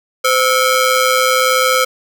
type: ring-modulated tone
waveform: sawtooth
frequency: 909 Hz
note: A#5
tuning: 44 cents flat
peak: -4 dBFS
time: 0.24-1.85 s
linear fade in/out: 10 ms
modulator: 394 Hz
effects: none